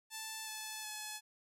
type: tone with pitch steps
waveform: 5% pulse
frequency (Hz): 880 / 867.4 / 854.9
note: A5 / A5 / G#5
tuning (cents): 0 / -25 / +50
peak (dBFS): -30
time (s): 0.1-1.21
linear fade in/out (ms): 50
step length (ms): 370
effects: none